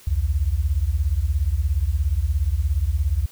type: beating tone pair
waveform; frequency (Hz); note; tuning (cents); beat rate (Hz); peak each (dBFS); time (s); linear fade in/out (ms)
sine; 63.7 / 80.7; C2 / E2; -46 / -36; 17; -21; 0.07-3.26; 5
effects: white hiss -49 dBFS RMS until 3.31 s